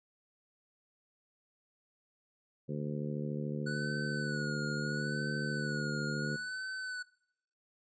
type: harmonic tone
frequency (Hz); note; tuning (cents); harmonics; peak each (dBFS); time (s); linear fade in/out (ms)
73.7; D2; +7; 2 / 3 / 4 / 5 / 6 / 7; -37 / -40 / -46 / -44 / -45 / -46; 2.68-6.37; 20
type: tone with vibrato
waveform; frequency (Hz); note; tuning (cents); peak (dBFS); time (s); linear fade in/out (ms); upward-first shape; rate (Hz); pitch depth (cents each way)
square; 1474; F#6; -7; -38; 3.66-7.03; 10; sine; 0.74; 61
effects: noise-tail reverb RT60 0.8 s tail -24 dB re dry + resampled to 16000 Hz